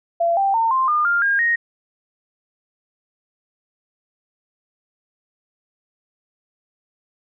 sine tone with pitch steps, 680 / 785.6 / 907.7 / 1048.7 / 1211.6 / 1399.9 / 1617.3 / 1868.6 Hz, F5 / G5 / A#5 / C6 / D#6 / F6 / G#6 / A#6, -46 / +4 / -46 / +4 / -46 / +4 / -46 / +4 cents, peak -15 dBFS, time 0.2-1.56 s, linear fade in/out 10 ms, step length 170 ms, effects none

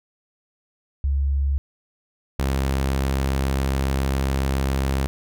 sine / sawtooth tone pair in turn, 69.4 / 67.27 Hz, C#2 / C2, +3 / +49 cents, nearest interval minor second, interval 54 cents, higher first, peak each -18 / -16 dBFS, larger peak second, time 1.04-1.58 / 2.39-5.07 s, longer second, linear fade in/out 0 ms, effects none

